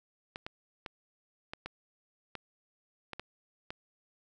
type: clicks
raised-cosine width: 0.3 ms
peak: -23 dBFS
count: 9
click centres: 0.359 / 0.465 / 0.862 / 1.535 / 1.66 / 2.353 / 3.133 / 3.196 / 3.705 s
effects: none